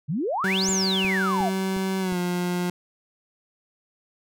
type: exponential two-way sweep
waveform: sine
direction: up then down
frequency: 130.8 to 7440 to 636 Hz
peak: -23 dBFS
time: 0.08-1.5 s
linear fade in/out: 20 ms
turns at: 0.7 s
type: tone with pitch glide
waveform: 30% pulse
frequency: 190.6 to 177.84 Hz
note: G3 to F3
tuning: -48 to +32 cents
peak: -21 dBFS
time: 0.44-2.7 s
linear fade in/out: 2 ms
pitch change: -120 cents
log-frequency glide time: 2-2.18 s
type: click train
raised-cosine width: 3 ms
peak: -24 dBFS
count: 5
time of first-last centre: 0.69-2.124 s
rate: 2.79 Hz
effects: none